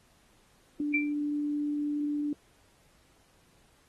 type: tone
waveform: sine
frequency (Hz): 293.8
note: D4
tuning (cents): +1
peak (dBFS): -28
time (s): 0.8-2.33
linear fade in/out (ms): 2
type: tone with exponential decay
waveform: sine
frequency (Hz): 2349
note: D7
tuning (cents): 0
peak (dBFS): -20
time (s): 0.94-1.13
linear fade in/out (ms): 5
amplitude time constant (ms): 40
effects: pink hiss -65 dBFS RMS until 3.88 s + AAC 32 kbps